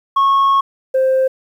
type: tone pair in turn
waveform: sine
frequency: 1097 / 524.6 Hz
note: C#6 / C5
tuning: -18 / +4 cents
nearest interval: octave + minor second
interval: 1278 cents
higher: first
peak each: -7 / -9 dBFS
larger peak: first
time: 0.16-0.61 / 0.94-1.28 s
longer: first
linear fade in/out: 10 ms
effects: tanh soft clip ceiling -9 dBFS + 8-bit